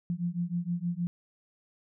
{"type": "beating tone pair", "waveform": "sine", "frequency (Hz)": [170.6, 177], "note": ["F3", "F3"], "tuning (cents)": [-40, 23], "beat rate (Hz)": 6.4, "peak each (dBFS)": [-32, -32], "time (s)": [0.1, 1.07], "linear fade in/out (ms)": 0, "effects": []}